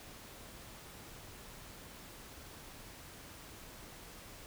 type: silence
effects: pink hiss -52 dBFS RMS until 4.46 s